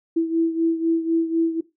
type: beating tone pair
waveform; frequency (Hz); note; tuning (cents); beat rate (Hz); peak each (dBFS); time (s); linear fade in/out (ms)
sine; 328.4 / 332.4; E4 / E4; -6 / +15; 4; -19 / -24; 0.16-1.61; 10
effects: noise-tail reverb RT60 0.2 s tail -17 dB re dry